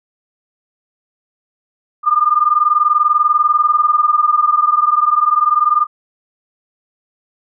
sine tone pair together, 1199 / 1219.3 Hz, D6 / D#6, +36 / -35 cents, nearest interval unison, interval 29 cents, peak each -13 dBFS, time 2.03-5.87 s, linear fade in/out 50 ms, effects none

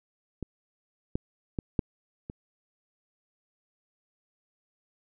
clicks, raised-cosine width 3 ms, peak -21 / -15 / -17 / -11 / -24 dBFS, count 5, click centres 0.427 / 1.155 / 1.588 / 1.792 / 2.299 s, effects none

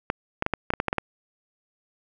clicks, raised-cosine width 0.5 ms, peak -8 dBFS, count 10, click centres 0.101 / 0.424 / 0.464 / 0.537 / 0.704 / 0.737 / 0.801 / 0.883 / 0.929 / 0.983 s, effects none

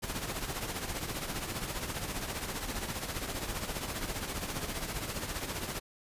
pink noise with tremolo, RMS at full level -34 dBFS, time 0.02-5.8 s, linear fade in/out 20 ms, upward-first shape triangle, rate 15 Hz, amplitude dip 65%, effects resampled to 32000 Hz

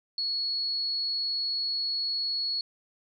sine tone, 4361 Hz, C#8, 29 cents flat, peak -27 dBFS, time 0.18-2.61 s, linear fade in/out 2 ms, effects none

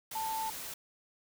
sine tone in noise, 885 Hz, A5, 10 cents sharp, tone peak -33 dBFS, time 0.15-0.5 s, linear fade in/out 5 ms, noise white, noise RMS -42 dBFS, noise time 0.11-0.74 s, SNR +6 dB, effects none

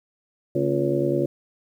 harmonic tone with a mistuned harmonic, 70 Hz, C#2, 18 cents sharp, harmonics 2 / 3 / 4 / 5 / 6 / 7 / 8, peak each -27 / -33 / -28 / -23 / -35 / -30 / -27 dBFS, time 0.55-1.26 s, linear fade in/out 5 ms, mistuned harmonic 3, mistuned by +140 cents, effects 9-bit

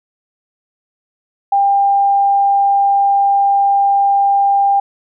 sine tone, 797 Hz, G5, 28 cents sharp, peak -9 dBFS, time 1.52-4.8 s, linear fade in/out 5 ms, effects none

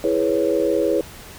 sine chord, C# minor seventh, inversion first, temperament equal, 329.6 / 415.3 / 493.9 / 554.4 Hz, E4 / G#4 / B4 / C#5, 0 / 0 / 0 / 0 cents, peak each -22 dBFS, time 0.04-1.01 s, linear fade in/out 2 ms, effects pink hiss -40 dBFS RMS until 1.38 s

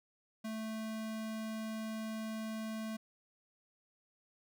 square tone, 220 Hz, A3, in tune, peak -39 dBFS, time 0.44-2.97 s, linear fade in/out 10 ms, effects none

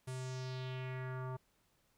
square tone with low-pass filter sweep, 129 Hz, C3, 24 cents flat, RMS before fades -42 dBFS, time 0.07-1.37 s, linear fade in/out 10 ms, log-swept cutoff 10000 to 1000 Hz, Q 2.6, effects pink hiss -75 dBFS RMS until 1.97 s

